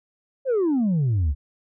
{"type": "exponential sweep", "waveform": "sine", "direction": "down", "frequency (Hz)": [557, 65.1], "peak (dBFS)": -16, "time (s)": [0.45, 1.35], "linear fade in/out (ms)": 50, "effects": ["tanh soft clip ceiling -17 dBFS"]}